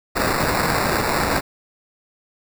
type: noise with sample-and-hold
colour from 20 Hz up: white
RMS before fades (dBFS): -20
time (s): 0.15-1.41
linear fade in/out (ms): 20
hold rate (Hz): 3150
effects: none